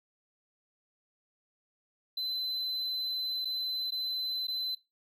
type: tone with dropouts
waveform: triangle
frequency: 4042 Hz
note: B7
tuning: 39 cents sharp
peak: -30 dBFS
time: 2.17-4.75 s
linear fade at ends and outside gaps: 5 ms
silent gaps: 3.448-3.453 / 3.907-3.92 / 4.471-4.481 s
effects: noise-tail reverb RT60 0.2 s tail -19 dB re dry